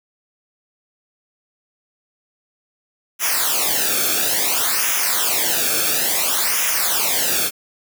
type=noise with flanger; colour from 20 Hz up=white; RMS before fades=-19 dBFS; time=3.19-7.51 s; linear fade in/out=50 ms; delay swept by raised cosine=0.23 to 1.03 ms; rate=0.58 Hz; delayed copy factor=-0.85; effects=none

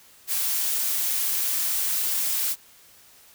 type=noise; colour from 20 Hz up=blue; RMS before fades=-25 dBFS; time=0.27-2.56 s; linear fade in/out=50 ms; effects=white hiss -53 dBFS RMS until 3.34 s

